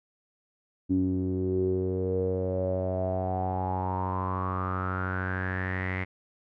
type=tone with low-pass filter sweep; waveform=sawtooth; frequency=93 Hz; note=F#2; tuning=9 cents sharp; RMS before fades=-29 dBFS; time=0.89-6.05 s; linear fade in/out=20 ms; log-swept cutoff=280 to 2100 Hz; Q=9.3; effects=none